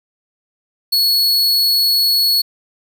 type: tone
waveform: 45% pulse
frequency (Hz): 4375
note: C#8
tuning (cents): -24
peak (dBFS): -11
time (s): 0.92-2.42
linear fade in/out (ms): 10
effects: 8-bit